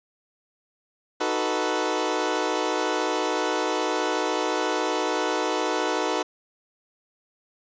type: chord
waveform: 20% pulse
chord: B dominant seventh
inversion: first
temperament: equal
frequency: 311.1 / 370 / 440 / 493.9 Hz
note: D#4 / F#4 / A4 / B4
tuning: 0 / 0 / 0 / 0 cents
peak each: -24 dBFS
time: 1.2-6.23 s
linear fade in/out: 10 ms
effects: resampled to 16000 Hz